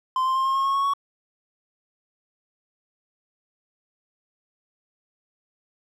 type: tone with pitch steps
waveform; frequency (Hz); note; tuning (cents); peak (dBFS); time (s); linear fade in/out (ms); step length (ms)
triangle; 1037 / 1047.8 / 1058.8 / 1069.9 / 1081 / 1092.3 / 1103.8 / 1115.3; C6 / C6 / C6 / C6 / C#6 / C#6 / C#6 / C#6; -16 / +2 / +20 / +38 / -44 / -26 / -8 / +10; -18; 0.16-0.936; 2; 97
effects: none